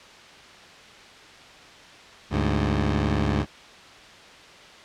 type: tone pair together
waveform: 15% pulse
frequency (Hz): 72.6 / 102.84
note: D2 / G#2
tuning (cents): -19 / -17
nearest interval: tritone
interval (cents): 602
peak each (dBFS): -17 / -19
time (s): 2.3-3.46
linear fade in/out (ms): 50
effects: white hiss -46 dBFS RMS until 4.84 s + low-pass 4000 Hz 12 dB/octave